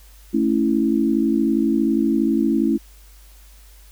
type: chord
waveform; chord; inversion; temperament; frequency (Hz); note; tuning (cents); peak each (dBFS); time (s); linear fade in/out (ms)
sine; A major; none; equal; 220 / 277.2 / 329.6; A3 / C#4 / E4; 0 / 0 / 0; -20; 0.33-2.78; 20
effects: added 50 Hz sine -44 dBFS peak until 3.91 s + white hiss -52 dBFS RMS until 3.91 s